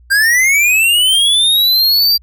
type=linear sweep; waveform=square; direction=up; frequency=1568 to 4737 Hz; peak=-9 dBFS; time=0.1-2.18 s; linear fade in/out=20 ms; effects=added 60 Hz sine -41 dBFS peak until 2.22 s